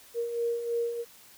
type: beating tone pair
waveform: sine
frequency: 466.8 / 469.9 Hz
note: A#4 / A#4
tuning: +2 / +14 cents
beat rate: 3.1 Hz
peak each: -36 / -28 dBFS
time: 0.14-1.05 s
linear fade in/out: 50 ms
effects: white hiss -54 dBFS RMS until 1.37 s